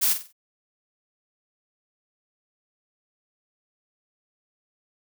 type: noise with echo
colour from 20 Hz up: blue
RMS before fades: -21 dBFS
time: 0.01-0.14 s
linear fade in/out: 20 ms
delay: 47 ms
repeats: 4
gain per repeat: -9 dB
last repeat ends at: 0.328 s
effects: none